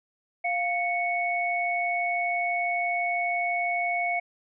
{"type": "tone pair together", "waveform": "sine", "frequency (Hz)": [700, 2217], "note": ["F5", "C#7"], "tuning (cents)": [4, 0], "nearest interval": "octave + minor sixth", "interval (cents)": 1996, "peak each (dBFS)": -27, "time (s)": [0.44, 4.2], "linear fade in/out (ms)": 10, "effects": []}